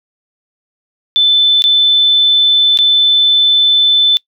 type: tone with dropouts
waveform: sine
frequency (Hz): 3520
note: A7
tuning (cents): 0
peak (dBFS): -6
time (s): 1.16-4.17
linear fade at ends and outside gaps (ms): 0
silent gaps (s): 1.621-1.64 / 2.774-2.788
effects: noise-tail reverb RT60 0.1 s tail -24 dB re dry